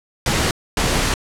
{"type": "noise bursts at uneven times", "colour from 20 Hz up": "pink", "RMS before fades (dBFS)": -18, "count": 2, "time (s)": [[0.26, 0.51], [0.77, 1.14]], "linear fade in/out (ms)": 2, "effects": ["low-pass 9000 Hz 12 dB/octave"]}